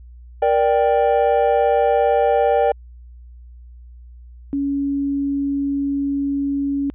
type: chord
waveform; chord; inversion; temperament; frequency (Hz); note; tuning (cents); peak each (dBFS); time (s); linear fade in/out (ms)
triangle; G minor; first; just; 470.4 / 588 / 784; Bb4 / D5 / G5; +16 / +2 / 0; -16; 0.42-2.72; 5
type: tone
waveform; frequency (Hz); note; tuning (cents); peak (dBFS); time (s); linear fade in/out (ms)
sine; 280; C#4; +18; -18; 4.53-6.9; 0
effects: added 60 Hz sine -38 dBFS peak until 6.94 s + resampled to 8000 Hz